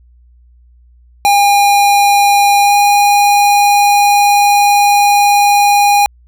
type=tone with pitch glide; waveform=square; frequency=810 to 816.1 Hz; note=G#5 to G#5; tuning=-43 to -31 cents; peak=-7 dBFS; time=1.25-6.06 s; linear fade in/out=0 ms; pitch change=+12 cents; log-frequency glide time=2.63-2.74 s; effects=added 60 Hz sine -42 dBFS peak until 6.27 s